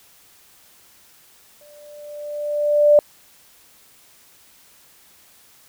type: tone with exponential growth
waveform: sine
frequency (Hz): 590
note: D5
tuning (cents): +8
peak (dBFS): -7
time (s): 1.61-2.99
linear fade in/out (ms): 1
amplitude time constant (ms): 300
effects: white hiss -52 dBFS RMS until 5.68 s